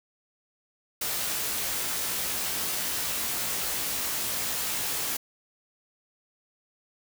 white noise with comb filter, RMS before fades -30 dBFS, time 1.01-5.17 s, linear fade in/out 5 ms, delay 18 ms, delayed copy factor +0.65, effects none

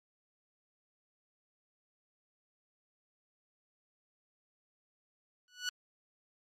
15% pulse tone with exponential growth, 1475 Hz, F#6, 6 cents flat, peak -23 dBFS, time 5.48-5.69 s, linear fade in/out 1 ms, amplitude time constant 45 ms, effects low-pass 9000 Hz 12 dB/octave + MP3 64 kbps

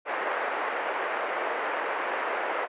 pink band-pass noise, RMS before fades -30 dBFS, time 0.05-2.68 s, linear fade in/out 50 ms, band 460 to 2100 Hz, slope 24 dB/octave, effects resampled to 8000 Hz

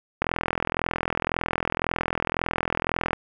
click train, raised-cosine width 0.5 ms, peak -8 dBFS, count 123, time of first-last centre 0.22-3.132 s, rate 41.9 Hz, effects none

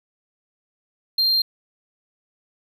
triangle tone, 4186 Hz, C8, in tune, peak -15 dBFS, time 1.18-1.42 s, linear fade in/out 5 ms, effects none

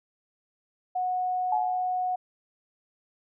sine tone, 733 Hz, F#5, 16 cents flat, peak -25 dBFS, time 0.95-2.16 s, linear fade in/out 10 ms
sine tone with exponential decay, 850 Hz, G#5, 40 cents sharp, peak -22 dBFS, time 1.52-1.98 s, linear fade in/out 5 ms, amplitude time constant 100 ms
effects none

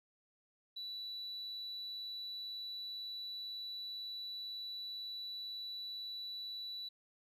sine tone, 3951 Hz, B7, in tune, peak -40 dBFS, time 0.76-6.89 s, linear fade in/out 10 ms, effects tanh soft clip ceiling -39 dBFS + 13-bit

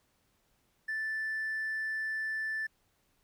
triangle tone, 1760 Hz, A6, in tune, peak -29 dBFS, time 0.88-2.67 s, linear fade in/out 10 ms, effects tanh soft clip ceiling -28 dBFS + pink hiss -73 dBFS RMS until 3.23 s

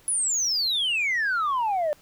sine exponential sweep, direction down, 10370 to 580 Hz, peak -20 dBFS, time 0.08-1.93 s, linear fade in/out 0 ms, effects tanh soft clip ceiling -20 dBFS + pink hiss -56 dBFS RMS until 2.01 s

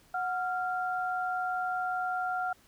sine tone pair together, 735 / 1387.5 Hz, F#5 / F6, -12 / -12 cents, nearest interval major seventh, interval 1100 cents, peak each -31 / -33 dBFS, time 0.14-2.53 s, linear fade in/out 5 ms, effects pink hiss -62 dBFS RMS until 2.67 s

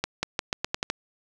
accelerating click train, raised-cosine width 0.2 ms, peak -8 dBFS, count 8, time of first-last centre 0.04-0.901 s, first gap 190 ms, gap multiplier 0.85, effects none

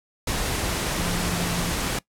sine tone in noise, 173.5 Hz, F3, 11 cents flat, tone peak -28 dBFS, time 0.98-1.72 s, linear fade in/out 5 ms, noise pink, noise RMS -26 dBFS, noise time 0.27-1.99 s, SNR -5 dB, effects noise-tail reverb RT60 0.1 s tail -21 dB re dry + low-pass 12000 Hz 12 dB/octave

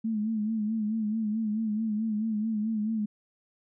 sine tone with vibrato, 217.1 Hz, A3, 23 cents flat, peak -26 dBFS, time 0.04-3.06 s, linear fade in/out 10 ms, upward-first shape sine, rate 4.6 Hz, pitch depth 66 cents each way, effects none

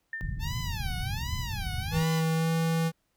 sine tone with exponential decay, 1800 Hz, A6, 39 cents sharp, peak -30 dBFS, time 0.13-0.55 s, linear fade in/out 2 ms, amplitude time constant 90 ms
white low-pass noise, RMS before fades -33 dBFS, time 0.21-2.03 s, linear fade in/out 0 ms, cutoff 130 Hz, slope 24 dB/octave
10% pulse tone with vibrato, 860 Hz, A5, 40 cents flat, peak -28 dBFS, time 0.39-2.23 s, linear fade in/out 50 ms, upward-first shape sine, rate 1.3 Hz, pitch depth 280 cents each way
square tone with pitch glide, 161.4 to 163.75 Hz, E3 to E3, -36 to -11 cents, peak -25 dBFS, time 1.91-2.92 s, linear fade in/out 50 ms, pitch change +25 cents, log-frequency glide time 2.34-2.5 s
effects pink hiss -75 dBFS RMS until 3.16 s

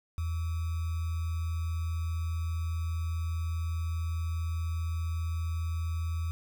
sine tone with sample-and-hold, 82.41 Hz, E2, in tune, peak -29 dBFS, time 0.18-6.31 s, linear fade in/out 0 ms, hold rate 1225 Hz, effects none

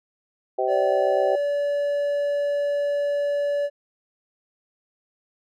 harmonic tone, 128.6 Hz, C3, 30 cents flat, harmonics 3 / 4 / 5 / 6, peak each -26 / -26 / -26 / -26 dBFS, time 0.58-1.36 s, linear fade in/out 10 ms
triangle tone, 575 Hz, D5, 37 cents flat, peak -19 dBFS, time 0.67-3.7 s, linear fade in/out 50 ms
effects none

